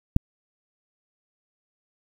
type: click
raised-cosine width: 5 ms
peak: -4 dBFS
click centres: 0.164 s
effects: 7-bit